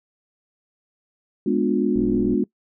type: chord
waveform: sine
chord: G# diminished seventh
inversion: none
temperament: equal with one note detuned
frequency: 207.7 / 246.9 / 293.7 / 358 Hz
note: G#3 / B3 / D4 / F4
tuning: 0 / 0 / 0 / +43 cents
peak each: -23 dBFS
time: 1.46-2.44 s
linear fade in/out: 5 ms
type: click train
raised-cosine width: 3 ms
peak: -20 dBFS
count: 25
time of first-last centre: 1.96-2.34 s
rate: 63.2 Hz
effects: noise-tail reverb RT60 0.1 s tail -22 dB re dry